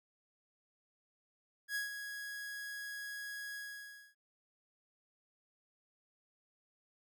45% pulse tone with ADSR envelope, 1661.2 Hz, G#6, in tune, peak -34 dBFS, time 1.68-4.15 s, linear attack 74 ms, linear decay 140 ms, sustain -8 dB, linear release 600 ms, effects none

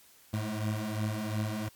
25% pulse beating tone pair, 105.5 / 108.3 Hz, G#2 / A2, +28 / -27 cents, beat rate 2.8 Hz, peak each -31 / -29 dBFS, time 0.33-1.69 s, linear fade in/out 10 ms, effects white hiss -59 dBFS RMS until 1.75 s + MP3 96 kbps

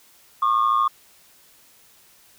sine tone pair together, 1091 / 1204.1 Hz, C#6 / D6, -28 / +43 cents, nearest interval major second, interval 171 cents, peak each -18 dBFS, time 0.42-0.88 s, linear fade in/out 5 ms, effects tanh soft clip ceiling -12 dBFS + white hiss -54 dBFS RMS until 2.38 s

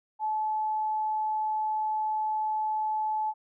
sine tone, 863 Hz, A5, 34 cents flat, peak -26 dBFS, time 0.19-3.34 s, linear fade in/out 50 ms, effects none

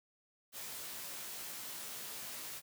white noise with comb filter, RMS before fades -45 dBFS, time 0.52-2.62 s, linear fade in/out 50 ms, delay 17 ms, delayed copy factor -0.65, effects high-pass 100 Hz 12 dB/octave

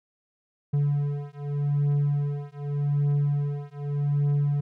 triangle beating tone pair, 143.6 / 144.44 Hz, D3 / D3, -39 / -28 cents, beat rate 0.84 Hz, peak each -24 dBFS, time 0.73-4.61 s, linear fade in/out 10 ms, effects none

